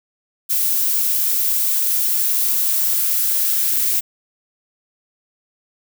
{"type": "noise with high-pass filter sweep", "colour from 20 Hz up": "violet", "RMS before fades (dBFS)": -18, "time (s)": [0.49, 4.01], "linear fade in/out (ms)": 20, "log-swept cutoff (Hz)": [270, 1800], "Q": 1.5, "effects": []}